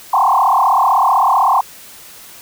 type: tone with frequency modulation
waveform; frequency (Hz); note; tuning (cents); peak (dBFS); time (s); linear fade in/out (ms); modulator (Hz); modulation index
sine; 923; A#5; -17; -9; 0.13-1.61; 5; 35.8; 5.1
effects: white hiss -38 dBFS RMS until 2.41 s